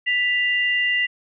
sine tone pair together, 1975.7 / 2794 Hz, B6 / F7, 0 / 0 cents, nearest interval tritone, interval 600 cents, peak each -19 / -23 dBFS, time 0.06-1.07 s, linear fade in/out 20 ms, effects none

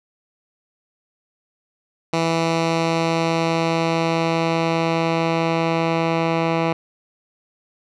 10% pulse tone with low-pass filter sweep, 164.81 Hz, E3, in tune, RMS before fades -20 dBFS, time 2.13-6.73 s, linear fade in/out 5 ms, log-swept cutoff 5600 to 2700 Hz, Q 0.91, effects none

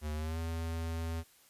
square tone with pitch glide, 75.8 to 82.18 Hz, D#2 to E2, -45 to -5 cents, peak -35 dBFS, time 0.01-1.24 s, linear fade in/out 50 ms, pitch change +140 cents, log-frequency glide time 0.13-0.39 s, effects white hiss -63 dBFS RMS until 1.49 s + resampled to 32000 Hz

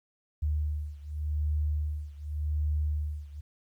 sine beating tone pair, 74.9 / 75.77 Hz, D2 / D#2, +35 / -45 cents, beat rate 0.87 Hz, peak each -30 / -32 dBFS, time 0.42-3.41 s, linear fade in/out 10 ms, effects 11-bit

